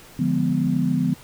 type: chord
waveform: sine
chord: D diminished seventh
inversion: none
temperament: equal with one note detuned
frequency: 146.83 / 174.61 / 207.7 / 249.2 Hz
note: D3 / F3 / Ab3 / Cb4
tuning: 0 / 0 / 0 / +16 cents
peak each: -25 / -23 / -27 / -22 dBFS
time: 0.19-1.14 s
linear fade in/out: 5 ms
effects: pink hiss -46 dBFS RMS until 1.23 s